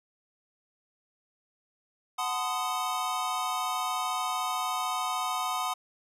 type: chord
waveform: square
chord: F# diminished seventh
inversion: none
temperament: equal with one note detuned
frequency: 740 / 880 / 1023.8 / 1244.5 Hz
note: F#5 / A5 / C6 / Eb6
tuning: 0 / 0 / -38 / 0 cents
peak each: -35 / -39 / -34 / -34 dBFS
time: 2.18-5.74 s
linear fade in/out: 10 ms
effects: resampled to 32000 Hz